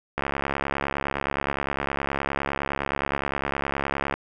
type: click train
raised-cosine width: 0.5 ms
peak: -10 dBFS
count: 277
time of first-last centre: 0.18-4.14 s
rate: 69.7 Hz
effects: none